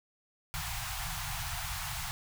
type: band-stop noise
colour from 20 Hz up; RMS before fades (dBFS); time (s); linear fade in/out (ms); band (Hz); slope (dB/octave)
pink; -37; 0.54-2.11; 0; 160 to 690; 96
effects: none